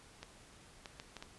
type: clicks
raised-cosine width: 0.2 ms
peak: -28 dBFS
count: 5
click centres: 0.23 / 0.858 / 0.999 / 1.167 / 1.225 s
effects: pink hiss -59 dBFS RMS until 1.38 s + resampled to 24000 Hz